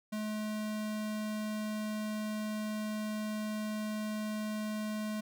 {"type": "tone", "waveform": "square", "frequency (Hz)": 213.8, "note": "A3", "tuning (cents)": -49, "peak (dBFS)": -35, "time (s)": [0.12, 5.21], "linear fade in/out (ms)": 10, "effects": []}